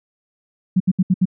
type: tone bursts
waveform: sine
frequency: 185 Hz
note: F#3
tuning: in tune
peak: -11 dBFS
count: 5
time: 0.76-1.255 s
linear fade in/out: 10 ms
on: 43 ms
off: 70 ms
effects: none